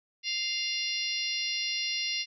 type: harmonic tone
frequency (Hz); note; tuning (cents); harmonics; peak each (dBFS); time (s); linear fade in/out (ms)
698.5; F5; 0; 3 / 4 / 5 / 6 / 7 / 8; -37 / -34 / -39 / -36 / -36 / -37; 0.23-2.26; 50
effects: none